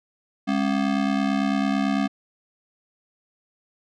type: ring-modulated tone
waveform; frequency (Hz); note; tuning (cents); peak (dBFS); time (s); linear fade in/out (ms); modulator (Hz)
square; 238; A#3; +36; -18; 0.47-2.08; 20; 34.5
effects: low-pass 4000 Hz 12 dB/octave